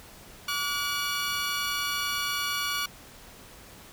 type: tone pair together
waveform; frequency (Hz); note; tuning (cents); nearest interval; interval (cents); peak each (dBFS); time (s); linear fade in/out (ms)
15% pulse; 1148.6 / 1443; D6 / F#6; -39 / -44; major third; 395; -24; 0.48-2.86; 5
effects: pink hiss -49 dBFS RMS until 3.92 s